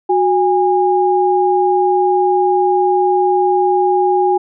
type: tone pair together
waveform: sine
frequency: 367.7 / 817.2 Hz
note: F#4 / G#5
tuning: -11 / -28 cents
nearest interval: octave + major second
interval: 1383 cents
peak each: -13 dBFS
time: 0.09-4.38 s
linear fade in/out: 10 ms
effects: none